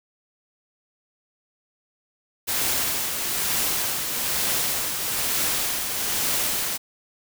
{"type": "noise with tremolo", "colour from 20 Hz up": "white", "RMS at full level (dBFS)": -23, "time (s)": [2.47, 6.78], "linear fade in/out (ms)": 20, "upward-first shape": "triangle", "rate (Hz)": 1.1, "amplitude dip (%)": 45, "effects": []}